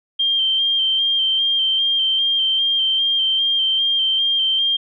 sine tone with vibrato, 3165 Hz, G7, 16 cents sharp, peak -15 dBFS, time 0.19-4.77 s, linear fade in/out 10 ms, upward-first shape square, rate 2.5 Hz, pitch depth 20 cents each way, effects none

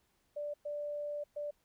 sine tone bursts at uneven times, 587.3 Hz, D5, in tune, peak -36 dBFS, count 3, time 0.36-0.54 / 0.65-1.24 / 1.36-1.51 s, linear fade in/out 10 ms, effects pink hiss -75 dBFS RMS until 1.64 s

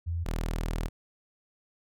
sine / sawtooth tone pair in turn, 84.5 / 40.24 Hz, E2 / E1, +43 / -41 cents, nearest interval octave + minor second, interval 1284 cents, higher first, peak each -28 / -25 dBFS, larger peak second, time 0.06-0.25 / 0.25-0.89 s, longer second, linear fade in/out 20 ms, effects none

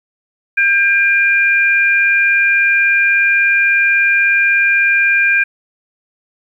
sine tone pair together, 1599.1 / 2400 Hz, G6 / D7, +34 / +37 cents, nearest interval perfect fifth, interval 703 cents, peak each -12 dBFS, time 0.57-5.44 s, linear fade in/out 10 ms, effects 8-bit

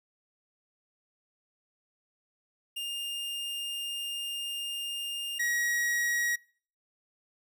45% pulse tone pair in turn, 2813 / 1903.7 Hz, F7 / A#6, +12 / +36 cents, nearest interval perfect fifth, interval 676 cents, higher first, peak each -33 / -27 dBFS, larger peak second, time 2.76-5.39 / 5.39-6.36 s, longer first, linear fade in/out 10 ms, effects noise-tail reverb RT60 0.5 s tail -26 dB re dry

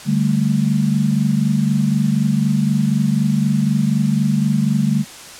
sine chord, D suspended fourth, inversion none, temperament equal, 146.83 / 196 / 220 Hz, D3 / G3 / A3, 0 / 0 / 0 cents, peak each -18 dBFS, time 0.05-5.05 s, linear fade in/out 50 ms, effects white hiss -36 dBFS RMS until 5.39 s + low-pass 9000 Hz 12 dB/octave

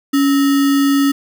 sine tone with sample-and-hold, 279.1 Hz, C#4, 12 cents sharp, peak -10 dBFS, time 0.13-1.12 s, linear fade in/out 10 ms, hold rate 1575 Hz, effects none

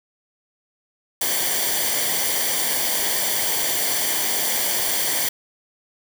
white noise with comb filter, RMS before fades -22 dBFS, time 1.21-5.29 s, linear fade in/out 5 ms, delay 0.76 ms, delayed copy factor -0.65, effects none

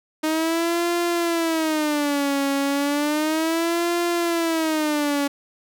sawtooth tone with vibrato, 309.6 Hz, D#4, 9 cents flat, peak -16 dBFS, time 0.23-5.28 s, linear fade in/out 10 ms, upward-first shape sine, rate 0.33 Hz, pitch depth 190 cents each way, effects none

